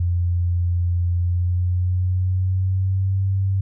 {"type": "tone with pitch glide", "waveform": "sine", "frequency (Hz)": [87.5, 96.53], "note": ["F2", "G2"], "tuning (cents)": [4, -26], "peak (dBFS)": -17, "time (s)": [0, 3.61], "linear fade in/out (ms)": 5, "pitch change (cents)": 170, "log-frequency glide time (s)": [1.18, 3.22], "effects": []}